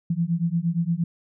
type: beating tone pair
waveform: sine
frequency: 164.81 / 173.41 Hz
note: E3 / F3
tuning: 0 / -12 cents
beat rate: 8.6 Hz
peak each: -24 dBFS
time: 0.1-1.04 s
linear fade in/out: 5 ms
effects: none